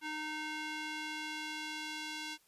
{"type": "tone with band-pass filter sweep", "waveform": "square", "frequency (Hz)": 307.7, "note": "D#4", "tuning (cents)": -19, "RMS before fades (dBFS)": -41, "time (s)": [0.01, 2.38], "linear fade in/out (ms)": 50, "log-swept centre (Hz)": [2000, 3600], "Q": 1, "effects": ["white hiss -69 dBFS RMS until 2.47 s", "resampled to 32000 Hz"]}